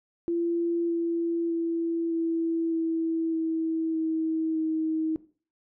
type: tone with pitch steps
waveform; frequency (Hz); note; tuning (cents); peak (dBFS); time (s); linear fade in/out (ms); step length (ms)
sine; 340 / 336.7 / 333.4 / 330.1 / 326.9 / 323.7 / 320.5 / 317.4; F4 / E4 / E4 / E4 / E4 / E4 / E4 / D#4; -46 / +37 / +20 / +2 / -14 / -31 / -49 / +35; -24; 0.28-5.16; 0; 610
effects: noise-tail reverb RT60 0.4 s tail -17 dB re dry